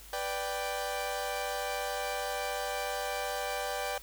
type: chord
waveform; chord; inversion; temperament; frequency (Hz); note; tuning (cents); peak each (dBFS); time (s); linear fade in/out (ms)
sawtooth; G major; first; equal; 493.9 / 587.3 / 784; B4 / D5 / G5; 0 / 0 / 0; -35 / -33 / -32; 0.13-3.98; 2
effects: added 50 Hz sine -52 dBFS peak until 4.02 s + white hiss -52 dBFS RMS until 4.02 s